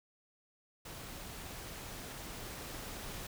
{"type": "noise with level ramp", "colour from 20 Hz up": "pink", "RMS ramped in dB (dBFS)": [-47, -44], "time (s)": [0.85, 3.27], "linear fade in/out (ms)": 5, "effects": []}